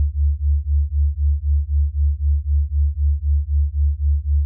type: beating tone pair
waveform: sine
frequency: 70.6 / 74.5 Hz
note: C#2 / D2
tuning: +32 / +25 cents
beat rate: 3.9 Hz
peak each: -18 dBFS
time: 0-4.45 s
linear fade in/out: 0 ms
effects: none